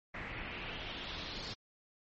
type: noise with low-pass filter sweep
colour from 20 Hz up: pink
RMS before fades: -43 dBFS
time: 0.14-1.54 s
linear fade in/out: 5 ms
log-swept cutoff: 2000 to 4700 Hz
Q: 3.1
effects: MP3 32 kbps